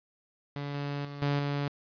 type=tone with level steps; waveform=sawtooth; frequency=143 Hz; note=D3; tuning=46 cents flat; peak=-30 / -28 / -35 / -22 / -25 dBFS; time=0.56-1.68 s; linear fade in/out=0 ms; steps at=0.74 / 1.05 / 1.22 / 1.39 s; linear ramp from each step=2 ms; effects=resampled to 11025 Hz + 9-bit